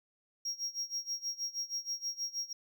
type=tone with tremolo; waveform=triangle; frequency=5600 Hz; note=F8; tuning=4 cents sharp; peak=-31 dBFS; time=0.45-2.53 s; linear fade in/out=5 ms; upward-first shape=sine; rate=6.3 Hz; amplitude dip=90%; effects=none